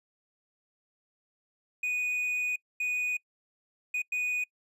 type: tone bursts at uneven times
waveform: triangle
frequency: 2477 Hz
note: D#7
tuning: 8 cents flat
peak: -26 dBFS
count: 4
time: 1.83-2.56 / 2.8-3.17 / 3.94-4.02 / 4.12-4.44 s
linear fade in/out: 5 ms
effects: noise-tail reverb RT60 0.1 s tail -26 dB re dry + resampled to 32000 Hz